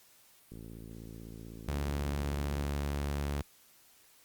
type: click train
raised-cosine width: 3 ms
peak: -34 dBFS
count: 120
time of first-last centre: 0.52-2.645 s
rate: 56 Hz
type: tone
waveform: sawtooth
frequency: 71.5 Hz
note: D2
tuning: 46 cents flat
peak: -28 dBFS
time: 1.68-3.42 s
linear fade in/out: 5 ms
effects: white hiss -62 dBFS RMS until 4.24 s + Opus 48 kbps